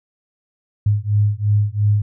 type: beating tone pair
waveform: sine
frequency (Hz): 102.6 / 105.5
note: G#2 / G#2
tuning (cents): -21 / +28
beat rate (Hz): 2.9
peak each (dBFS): -17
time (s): 0.86-2.02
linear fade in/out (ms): 5
effects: none